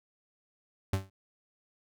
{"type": "tone with exponential decay", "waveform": "40% pulse", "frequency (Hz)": 96.1, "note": "G2", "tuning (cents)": -34, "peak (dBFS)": -23, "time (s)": [0.93, 1.1], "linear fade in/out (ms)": 5, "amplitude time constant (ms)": 36, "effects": []}